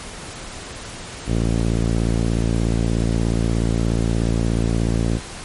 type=tone with low-pass filter; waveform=5% pulse; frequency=56.8 Hz; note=A#1; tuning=44 cents flat; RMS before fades=-19 dBFS; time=1.26-5.2 s; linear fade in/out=50 ms; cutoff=250 Hz; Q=0.51; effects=pink hiss -34 dBFS RMS until 5.44 s + MP3 48 kbps